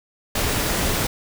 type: noise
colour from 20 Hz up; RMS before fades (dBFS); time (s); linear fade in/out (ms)
pink; -22; 0.35-1.07; 5
effects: none